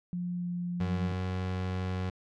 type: tone with pitch glide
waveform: sine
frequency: 177 to 175.88 Hz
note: F3 to F3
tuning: +23 to +13 cents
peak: -31 dBFS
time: 0.13-1.12 s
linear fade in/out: 0 ms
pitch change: -10 cents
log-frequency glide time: 0.35-0.47 s
type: tone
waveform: 30% pulse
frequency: 92.5 Hz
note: F#2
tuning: in tune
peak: -28 dBFS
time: 0.8-2.1 s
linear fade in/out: 5 ms
effects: low-pass 4000 Hz 12 dB/octave